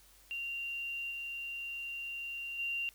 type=tone with level steps; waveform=sine; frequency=2771 Hz; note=F7; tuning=14 cents flat; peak=-36 / -38 / -33 dBFS; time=0.31-2.89 s; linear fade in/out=0 ms; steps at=1.1 / 2.58 s; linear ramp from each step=20 ms; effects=added 49 Hz sine -65 dBFS peak until 2.94 s + white hiss -62 dBFS RMS until 2.94 s